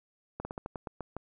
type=slowing click train; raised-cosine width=1 ms; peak=-23 dBFS; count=9; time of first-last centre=0.4-1.166 s; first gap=50 ms; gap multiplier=1.18; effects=none